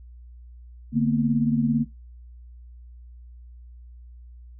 sine tone cluster, 146.5 / 229.9 / 247.7 Hz, D3 / A#3 / B3, -4 / -24 / +5 cents, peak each -25 / -20 / -27 dBFS, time 0.92-1.86 s, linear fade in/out 50 ms, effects noise-tail reverb RT60 0.2 s tail -19 dB re dry + added 60 Hz sine -42 dBFS peak until 4.59 s

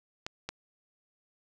clicks, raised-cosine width 0.2 ms, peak -18 dBFS, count 2, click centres 0.265 / 0.49 s, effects none

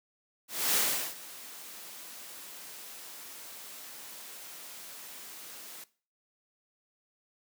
white noise with ADSR envelope, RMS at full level -26 dBFS, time 0.48-5.84 s, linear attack 270 ms, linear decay 390 ms, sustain -20 dB, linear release 4 ms, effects noise-tail reverb RT60 0.4 s tail -19 dB re dry + high-pass 200 Hz 12 dB/octave

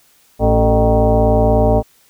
sine tone with frequency modulation, 277.2 Hz, C#4, in tune, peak -9 dBFS, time 0.39-1.83 s, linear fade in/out 50 ms, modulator 166 Hz, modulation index 2.9, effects white hiss -53 dBFS RMS until 2.09 s

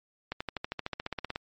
accelerating click train, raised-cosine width 0.3 ms, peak -17 dBFS, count 16, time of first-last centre 0.32-1.359 s, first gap 85 ms, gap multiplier 0.97, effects MP3 32 kbps

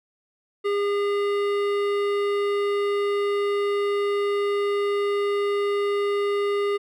sine tone with hard clipping, 406 Hz, G#4, 39 cents flat, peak -23 dBFS, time 0.64-6.78 s, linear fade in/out 20 ms, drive 14 dB, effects none

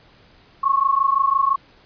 sine tone pair together, 1082.1 / 1108 Hz, C#6 / C#6, -42 / -1 cents, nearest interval unison, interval 41 cents, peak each -18 dBFS, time 0.63-1.56 s, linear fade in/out 10 ms, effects pink hiss -52 dBFS RMS until 1.85 s + resampled to 11025 Hz

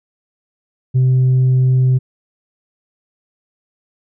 sine tone with tanh clipping, 128.8 Hz, C3, 27 cents flat, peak -10 dBFS, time 0.94-1.99 s, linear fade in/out 20 ms, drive 1 dB, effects none

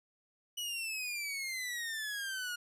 sawtooth exponential sweep, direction down, 2960 to 1428 Hz, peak -33 dBFS, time 0.57-2.56 s, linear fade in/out 10 ms, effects resampled to 32000 Hz

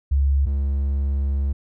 sine / triangle tone pair in turn, 69.3 / 69.3 Hz, C#2 / C#2, 0 / 0 cents, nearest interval unison, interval 0 cents, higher neither, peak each -15 / -17 dBFS, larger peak first, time 0.11-0.46 / 0.46-1.53 s, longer second, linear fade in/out 10 ms, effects none

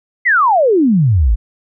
sine exponential sweep, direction down, 2100 to 47.45 Hz, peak -8 dBFS, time 0.25-1.36 s, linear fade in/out 20 ms, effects none

